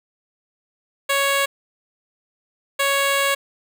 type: tone bursts at uneven times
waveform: 10% pulse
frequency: 555 Hz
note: C#5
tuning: 2 cents sharp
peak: -9 dBFS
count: 2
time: 1.09-1.46 / 2.79-3.35 s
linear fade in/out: 10 ms
effects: none